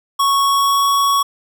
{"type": "tone with pitch glide", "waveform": "square", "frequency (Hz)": [1108, 1117], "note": ["C#6", "C#6"], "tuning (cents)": [-1, 13], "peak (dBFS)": -13, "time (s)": [0.19, 1.23], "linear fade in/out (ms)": 10, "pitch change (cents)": 14, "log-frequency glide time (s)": [0.43, 0.88], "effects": []}